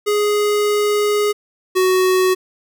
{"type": "tone pair in turn", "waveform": "square", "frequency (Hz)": [416, 371.8], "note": ["G#4", "F#4"], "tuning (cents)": [3, 8], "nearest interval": "major second", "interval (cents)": 195, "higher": "first", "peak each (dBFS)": [-15, -13], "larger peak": "second", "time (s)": [[0.06, 1.33], [1.75, 2.35]], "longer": "first", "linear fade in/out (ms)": 20, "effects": []}